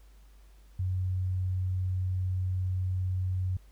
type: tone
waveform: sine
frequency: 92.5 Hz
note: F#2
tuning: in tune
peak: -27 dBFS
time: 0.79-3.57 s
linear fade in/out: 5 ms
effects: added 50 Hz sine -52 dBFS peak until 3.71 s + pink hiss -66 dBFS RMS until 3.71 s